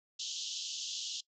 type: band-pass noise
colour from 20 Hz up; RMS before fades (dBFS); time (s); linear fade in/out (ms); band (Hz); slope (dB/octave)
pink; -40; 0.19-1.21; 10; 2900 to 7100; 96
effects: noise-tail reverb RT60 0.1 s tail -21 dB re dry